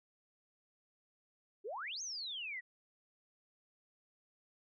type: exponential two-way sweep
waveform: sine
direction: up then down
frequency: 361.5 to 6570 to 1884 Hz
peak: -40 dBFS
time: 1.64-2.61 s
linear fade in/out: 20 ms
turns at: 2.02 s
effects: none